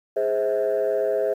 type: chord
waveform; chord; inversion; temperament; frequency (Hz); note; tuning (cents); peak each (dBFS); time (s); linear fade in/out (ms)
sine; Ab augmented; none; equal with one note detuned; 415.3 / 523.3 / 645.7; Ab4 / C5 / E5; 0 / 0 / -36; -23; 0.16-1.34; 10
effects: tanh soft clip ceiling -15 dBFS + 9-bit